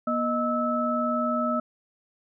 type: tone cluster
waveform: sine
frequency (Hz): 239.7 / 621 / 1304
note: A#3 / D#5 / E6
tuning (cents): +48 / -3 / -19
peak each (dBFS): -27 / -28 / -27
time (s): 0.07-1.6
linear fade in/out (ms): 5
effects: none

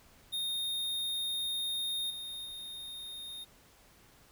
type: tone with level steps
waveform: square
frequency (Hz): 3688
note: A#7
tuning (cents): -19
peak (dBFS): -33 / -40 / -42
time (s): 0.32-3.45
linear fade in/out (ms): 20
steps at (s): 2.1 / 2.45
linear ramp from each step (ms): 5
effects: pink hiss -61 dBFS RMS until 4.31 s

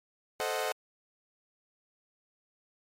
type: chord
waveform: sawtooth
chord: A diminished seventh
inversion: none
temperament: equal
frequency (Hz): 440 / 523.3 / 622.3 / 740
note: A4 / C5 / Eb5 / Gb5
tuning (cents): 0 / 0 / 0 / 0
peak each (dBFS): -32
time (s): 0.4-0.72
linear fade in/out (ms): 0
effects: MP3 64 kbps

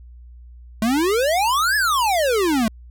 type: exponential two-way sweep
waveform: square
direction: up then down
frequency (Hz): 211.1 to 1750 to 211.1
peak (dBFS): -17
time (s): 0.82-2.68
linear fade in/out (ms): 2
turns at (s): 1.76
effects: added 60 Hz sine -39 dBFS peak until 2.9 s

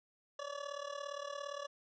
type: tone with amplitude modulation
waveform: 25% pulse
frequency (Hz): 571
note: D5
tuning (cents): -49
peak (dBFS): -34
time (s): 0.39-1.67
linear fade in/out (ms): 5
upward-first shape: sine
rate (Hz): 37.4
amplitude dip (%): 80
effects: resampled to 16000 Hz

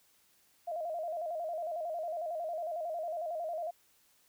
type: tone with vibrato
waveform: sine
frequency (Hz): 659.3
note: E5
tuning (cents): 0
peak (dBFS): -34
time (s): 0.67-3.71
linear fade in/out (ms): 10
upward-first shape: square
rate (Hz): 11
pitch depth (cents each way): 85
effects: white hiss -68 dBFS RMS until 4.28 s

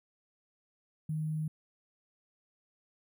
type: tone with sample-and-hold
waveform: sine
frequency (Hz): 155.56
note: D#3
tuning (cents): 0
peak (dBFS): -31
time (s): 1.09-1.48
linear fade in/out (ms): 5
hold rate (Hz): 11025
effects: none

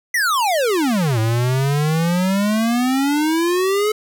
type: exponential two-way sweep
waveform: square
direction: down then up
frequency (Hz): 2029 to 109.1 to 432.7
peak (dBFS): -16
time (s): 0.14-3.92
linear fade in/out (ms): 5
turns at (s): 1.19
effects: none

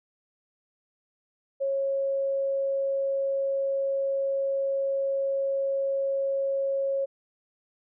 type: tone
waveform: sine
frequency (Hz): 547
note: C#5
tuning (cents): -23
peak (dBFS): -24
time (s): 1.6-7.06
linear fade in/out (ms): 20
effects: none

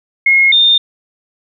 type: tone pair in turn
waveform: sine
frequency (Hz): 2158 / 3629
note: C#7 / A#7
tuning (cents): -47 / -47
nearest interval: major sixth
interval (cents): 900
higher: second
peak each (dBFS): -6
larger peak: neither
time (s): 0.26-0.52 / 0.52-0.78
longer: neither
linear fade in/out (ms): 5
effects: none

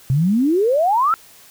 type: exponential sweep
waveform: sine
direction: up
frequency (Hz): 125.5 to 1370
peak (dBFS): -13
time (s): 0.1-1.14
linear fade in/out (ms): 0
effects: white hiss -46 dBFS RMS until 1.5 s

